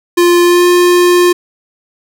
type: tone with pitch glide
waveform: square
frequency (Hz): 349.2 to 354.1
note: F4 to F4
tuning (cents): 0 to +24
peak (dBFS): -6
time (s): 0.17-1.33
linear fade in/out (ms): 10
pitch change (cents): +24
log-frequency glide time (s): 0.43-0.66
effects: none